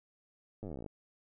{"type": "slowing click train", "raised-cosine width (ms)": 2, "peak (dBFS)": -30, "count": 18, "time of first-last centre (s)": [0.63, 0.863], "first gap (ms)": 9, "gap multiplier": 1.05, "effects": []}